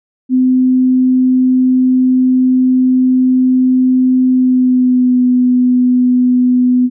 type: tone with pitch glide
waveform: sine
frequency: 255.9 to 249.8 Hz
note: C4 to B3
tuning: -38 to +20 cents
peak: -7 dBFS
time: 0.29-6.9 s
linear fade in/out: 50 ms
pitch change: -42 cents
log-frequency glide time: 4.29-5.21 s
effects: none